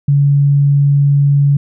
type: tone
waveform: sine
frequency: 141.9 Hz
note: C#3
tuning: 41 cents sharp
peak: -7 dBFS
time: 0.08-1.57 s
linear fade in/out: 5 ms
effects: none